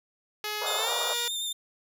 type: tone with pitch glide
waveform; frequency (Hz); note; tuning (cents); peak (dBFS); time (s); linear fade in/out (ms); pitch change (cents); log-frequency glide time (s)
5% pulse; 422.2 to 476.6; G#4 to A#4; +29 to +38; -19; 0.44-1.28; 2; +209; 0.77-0.91
type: band-pass noise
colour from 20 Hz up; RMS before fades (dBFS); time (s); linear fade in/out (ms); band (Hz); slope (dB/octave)
pink; -34; 0.61-1.14; 10; 480 to 1400; 48
type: tone with vibrato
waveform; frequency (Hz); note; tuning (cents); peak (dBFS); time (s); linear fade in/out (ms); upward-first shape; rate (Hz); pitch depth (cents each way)
sawtooth; 3612; A7; +45; -27; 0.66-1.53; 10; square; 9.3; 17
effects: none